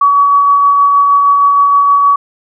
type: tone with tremolo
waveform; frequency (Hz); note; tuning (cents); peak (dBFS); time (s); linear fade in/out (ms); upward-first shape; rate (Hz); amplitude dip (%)
sine; 1133; C#6; +37; -4; 0.01-2.16; 5; sine; 6.4; 25
effects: none